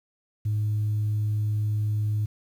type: tone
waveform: sine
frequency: 106 Hz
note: G#2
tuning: 36 cents sharp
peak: -21 dBFS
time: 0.45-2.26 s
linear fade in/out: 10 ms
effects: tanh soft clip ceiling -20 dBFS + 9-bit